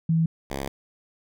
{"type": "tone pair in turn", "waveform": ["sine", "5% pulse"], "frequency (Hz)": [163.2, 68.62], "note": ["E3", "C#2"], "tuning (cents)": [-17, -17], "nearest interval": "octave + minor third", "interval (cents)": 1500, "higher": "first", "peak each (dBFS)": -18, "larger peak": "neither", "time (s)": [[0.09, 0.26], [0.5, 0.68]], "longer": "second", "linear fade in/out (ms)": 5, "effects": []}